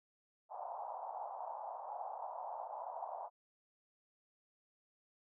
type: band-pass noise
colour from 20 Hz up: pink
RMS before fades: -45 dBFS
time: 0.49-3.3 s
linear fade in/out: 50 ms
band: 670 to 940 Hz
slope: 48 dB/octave
effects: none